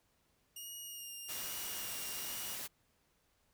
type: tone with vibrato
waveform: 10% pulse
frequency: 2847 Hz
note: F7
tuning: 33 cents sharp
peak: -37 dBFS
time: 0.56-2.55 s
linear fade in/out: 5 ms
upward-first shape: sine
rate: 1.2 Hz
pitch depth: 24 cents each way
type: noise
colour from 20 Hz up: white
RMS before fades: -43 dBFS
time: 1.28-2.68 s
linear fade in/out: 20 ms
effects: pink hiss -75 dBFS RMS until 3.53 s